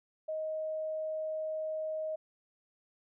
sine tone, 627 Hz, D#5, 13 cents sharp, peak -33 dBFS, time 0.28-2.16 s, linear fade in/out 10 ms, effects none

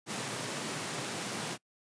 pink high-pass noise, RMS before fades -37 dBFS, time 0.06-1.58 s, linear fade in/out 50 ms, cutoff 120 Hz, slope 48 dB/octave, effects noise-tail reverb RT60 0.1 s tail -24 dB re dry + resampled to 22050 Hz

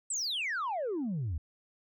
sine exponential sweep, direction down, 8372 to 71.8 Hz, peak -29 dBFS, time 0.1-1.38 s, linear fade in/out 5 ms, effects tanh soft clip ceiling -29 dBFS

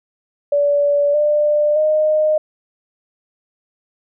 sine tone with pitch steps, 576 / 595.6 / 615.9 Hz, D5 / D5 / D#5, -34 / +24 / -18 cents, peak -12 dBFS, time 0.52-2.38 s, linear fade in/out 5 ms, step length 620 ms, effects none

